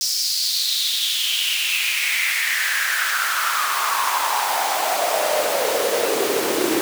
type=noise with high-pass filter sweep; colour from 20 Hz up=pink; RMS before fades=-21 dBFS; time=0.01-6.81 s; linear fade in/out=0 ms; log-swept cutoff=5300 to 330 Hz; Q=5; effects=none